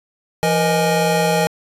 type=tone cluster; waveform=square; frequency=170 / 471.2 / 622 / 828 Hz; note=F3 / A#4 / D#5 / G#5; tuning=-46 / +19 / -1 / -5 cents; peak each=-21 dBFS; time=0.43-1.47 s; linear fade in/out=0 ms; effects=resampled to 32000 Hz